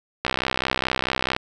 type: click train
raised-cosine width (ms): 0.3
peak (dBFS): -5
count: 73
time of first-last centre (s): 0.25-1.365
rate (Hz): 64.6
effects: none